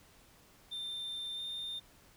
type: tone with pitch glide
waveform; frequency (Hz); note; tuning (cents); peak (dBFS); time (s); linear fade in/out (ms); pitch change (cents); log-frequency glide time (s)
sine; 3588 to 3621; A7 to A7; +33 to +49; -35; 0.71-1.8; 20; +16; 1.34-1.4
effects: tanh soft clip ceiling -37 dBFS + pink hiss -62 dBFS RMS until 2.16 s